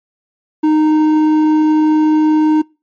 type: tone with hard clipping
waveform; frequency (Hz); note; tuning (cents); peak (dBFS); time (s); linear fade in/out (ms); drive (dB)
sine; 308.9; D#4; -12; -10; 0.63-2.62; 10; 6
effects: noise-tail reverb RT60 0.3 s tail -26 dB re dry + MP3 32 kbps